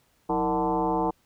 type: tone with frequency modulation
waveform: sine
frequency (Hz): 603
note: D5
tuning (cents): +46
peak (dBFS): -22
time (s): 0.29-1.11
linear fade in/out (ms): 10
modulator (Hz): 140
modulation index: 2.8
effects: pink hiss -66 dBFS RMS until 1.25 s